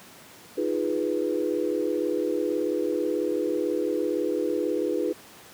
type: chord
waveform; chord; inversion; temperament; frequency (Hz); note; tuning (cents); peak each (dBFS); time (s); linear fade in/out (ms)
sine; F half-diminished seventh; third; equal; 311.1 / 349.2 / 415.3 / 493.9; Eb4 / F4 / Ab4 / Cb5; 0 / 0 / 0 / 0; -29; 0.57-5.13; 10
effects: pink hiss -48 dBFS RMS until 5.53 s + high-pass 150 Hz 12 dB/octave